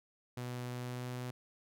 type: tone with pitch glide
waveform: sawtooth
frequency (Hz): 123.47 to 124.62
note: B2 to B2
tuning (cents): 0 to +16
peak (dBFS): -35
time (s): 0.37-1.31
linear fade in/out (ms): 5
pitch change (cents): +16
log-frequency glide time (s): 0.73-1.09
effects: none